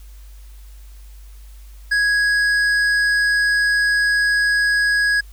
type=tone with hard clipping; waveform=sine; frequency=1661.2 Hz; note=G#6; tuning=in tune; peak=-16 dBFS; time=1.91-5.21 s; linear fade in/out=10 ms; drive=8 dB; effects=added 50 Hz sine -37 dBFS peak until 5.32 s + white hiss -53 dBFS RMS until 5.32 s